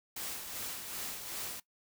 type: noise with tremolo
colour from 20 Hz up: white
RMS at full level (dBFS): -39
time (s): 0.16-1.6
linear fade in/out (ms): 5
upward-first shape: sine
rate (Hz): 2.6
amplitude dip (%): 45
effects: noise-tail reverb RT60 0.1 s tail -19 dB re dry